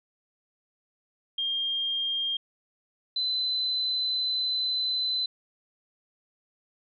sine tone pair in turn, 3211 / 4032 Hz, G7 / B7, +41 / +35 cents, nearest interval major third, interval 394 cents, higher second, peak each -26 / -25 dBFS, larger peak second, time 1.38-2.37 / 3.16-5.26 s, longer second, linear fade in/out 5 ms, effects none

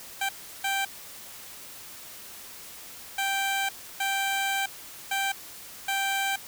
15% pulse tone bursts at uneven times, 784 Hz, G5, in tune, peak -19 dBFS, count 6, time 0.21-0.29 / 0.64-0.85 / 3.18-3.69 / 4-4.66 / 5.11-5.32 / 5.88-6.36 s, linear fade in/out 5 ms, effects white hiss -44 dBFS RMS until 6.47 s

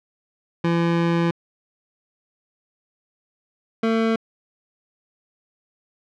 25% pulse tone pair in turn, 169.1 / 224.9 Hz, E3 / A3, +44 / +38 cents, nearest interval perfect fourth, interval 494 cents, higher second, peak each -14 dBFS, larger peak neither, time 0.64-1.31 / 3.83-4.16 s, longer first, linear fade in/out 5 ms, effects low-pass 3000 Hz 12 dB/octave

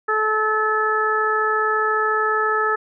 harmonic tone, 432.8 Hz, A4, 29 cents flat, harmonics 1 / 2 / 3 / 4, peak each -23 / -27 / -20 / -23 dBFS, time 0.08-2.76 s, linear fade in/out 10 ms, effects none

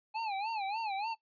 square tone with vibrato, 840 Hz, G#5, 19 cents sharp, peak -34 dBFS, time 0.14-1.15 s, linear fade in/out 20 ms, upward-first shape sine, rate 3.4 Hz, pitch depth 150 cents each way, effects noise-tail reverb RT60 0.1 s tail -17 dB re dry + resampled to 11025 Hz

